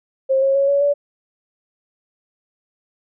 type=tone with pitch steps; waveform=sine; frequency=533 / 542.9 / 553.1 / 563.4 / 573.9 Hz; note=C5 / C#5 / C#5 / C#5 / D5; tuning=+32 / -36 / -4 / +28 / -40 cents; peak=-13 dBFS; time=0.29-0.94 s; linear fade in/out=20 ms; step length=130 ms; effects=none